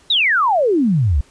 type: exponential sweep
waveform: sine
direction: down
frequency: 3971 to 61.74 Hz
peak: -12 dBFS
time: 0.1-1.21 s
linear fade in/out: 5 ms
effects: pink hiss -51 dBFS RMS until 1.3 s + resampled to 22050 Hz